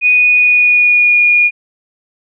sine tone with pitch glide, 2476 to 2436 Hz, D#7 to D#7, -9 to -37 cents, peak -6 dBFS, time 0.01-1.51 s, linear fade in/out 50 ms, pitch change -28 cents, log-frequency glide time 0.27-1.24 s, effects none

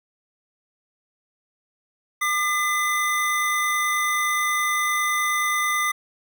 square tone pair together, 1201.5 / 2019 Hz, D6 / B6, +39 / +38 cents, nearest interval major sixth, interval 899 cents, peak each -24 dBFS, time 2.21-5.92 s, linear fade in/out 10 ms, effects none

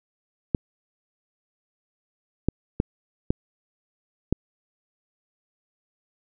clicks, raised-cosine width 3 ms, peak -7 dBFS, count 5, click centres 0.548 / 2.486 / 2.801 / 3.305 / 4.326 s, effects none

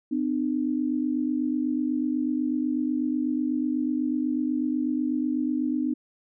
sine tone pair together, 254.1 / 302.2 Hz, B3 / D4, +49 / +50 cents, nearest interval minor third, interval 301 cents, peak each -26 dBFS, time 0.11-5.94 s, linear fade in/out 10 ms, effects none

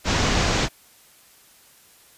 pink low-pass noise, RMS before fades -21 dBFS, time 0.04-0.69 s, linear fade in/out 50 ms, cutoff 7100 Hz, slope 48 dB/octave, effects white hiss -53 dBFS RMS until 2.17 s + resampled to 32000 Hz

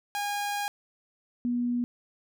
sawtooth / sine tone pair in turn, 817 / 242.4 Hz, G#5 / B3, -29 / -32 cents, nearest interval octave + major sixth, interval 2103 cents, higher first, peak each -25 dBFS, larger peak neither, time 0.15-0.68 / 1.45-1.84 s, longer first, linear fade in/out 0 ms, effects none

